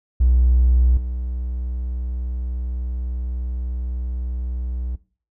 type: tone with level steps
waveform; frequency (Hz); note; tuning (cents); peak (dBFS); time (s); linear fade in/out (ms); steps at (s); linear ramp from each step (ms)
triangle; 61.74; B1; 0; -9 / -21; 0.2-4.96; 10; 0.97; 2
effects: noise-tail reverb RT60 0.4 s tail -19 dB re dry + tanh soft clip ceiling -8 dBFS